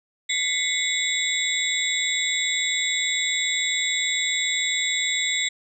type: tone cluster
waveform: sine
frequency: 2009 / 2176 / 3482 / 3829 / 7610 Hz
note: B6 / C#7 / A7 / A#7 / A#8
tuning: +29 / -33 / -19 / +46 / +35 cents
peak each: -28 dBFS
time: 0.29-5.49 s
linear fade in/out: 10 ms
effects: none